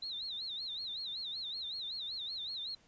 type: tone with vibrato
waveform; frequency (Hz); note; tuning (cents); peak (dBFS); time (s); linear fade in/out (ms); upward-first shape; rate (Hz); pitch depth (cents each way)
sine; 3917; B7; -15; -38; 0.02-2.75; 5; sine; 5.3; 170
effects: pink hiss -66 dBFS RMS until 2.87 s + resampled to 16000 Hz

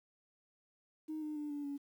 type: tone with pitch steps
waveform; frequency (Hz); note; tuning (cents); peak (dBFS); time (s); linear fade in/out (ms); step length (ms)
sine; 311.1 / 303.8 / 296.7 / 289.8 / 283; D#4 / D#4 / D4 / D4 / C#4; 0 / -41 / +18 / -23 / +36; -37; 1.08-1.78; 20; 140
effects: tanh soft clip ceiling -34 dBFS + 11-bit

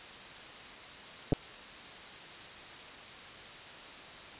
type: clicks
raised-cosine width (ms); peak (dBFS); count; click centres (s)
2; -14; 2; 1.323 / 1.33
effects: white hiss -47 dBFS RMS until 4.39 s + resampled to 8000 Hz

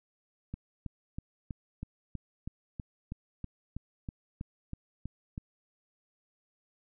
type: click train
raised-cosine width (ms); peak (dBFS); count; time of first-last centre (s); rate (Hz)
5; -25; 16; 0.54-5.379; 3.1
effects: none

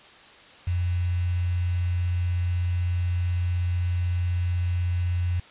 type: tone with quantisation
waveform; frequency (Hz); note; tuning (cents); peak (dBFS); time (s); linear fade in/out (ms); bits
sine; 88.4; F2; +22; -22; 0.67-5.4; 5; 7
effects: white hiss -49 dBFS RMS until 5.5 s + resampled to 8000 Hz

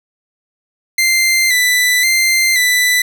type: tone with vibrato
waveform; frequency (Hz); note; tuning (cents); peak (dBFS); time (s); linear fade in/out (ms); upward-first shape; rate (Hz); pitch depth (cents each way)
sawtooth; 2037; C7; -47; -7; 0.98-3.02; 5; square; 0.95; 42
effects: none

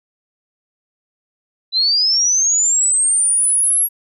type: linear sweep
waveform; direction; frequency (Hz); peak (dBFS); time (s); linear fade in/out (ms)
sine; up; 3951 to 11410; -12; 1.72-3.89; 50
effects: none

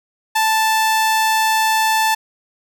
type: tone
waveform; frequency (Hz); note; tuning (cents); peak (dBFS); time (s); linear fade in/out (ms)
sawtooth; 880; A5; 0; -10; 0.35-2.15; 10
effects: none

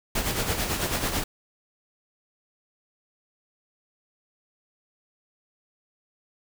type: noise with tremolo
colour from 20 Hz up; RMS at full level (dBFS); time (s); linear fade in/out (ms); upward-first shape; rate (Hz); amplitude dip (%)
pink; -25; 0.15-1.24; 5; sine; 9.1; 55
effects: none

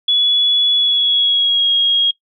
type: tone with pitch glide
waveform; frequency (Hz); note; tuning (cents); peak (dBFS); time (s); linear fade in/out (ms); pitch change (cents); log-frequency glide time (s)
sine; 3400 to 3278; G#7 to G#7; +40 to -23; -11; 0.08-2.11; 5; -63; 0.75-1.71
effects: noise-tail reverb RT60 0.1 s tail -20 dB re dry

